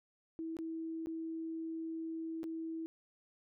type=tone with dropouts; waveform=sine; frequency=325 Hz; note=E4; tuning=24 cents flat; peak=-38 dBFS; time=0.39-2.86 s; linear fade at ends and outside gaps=0 ms; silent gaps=0.568-0.588 / 1.06-1.07 / 2.432-2.44 s; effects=none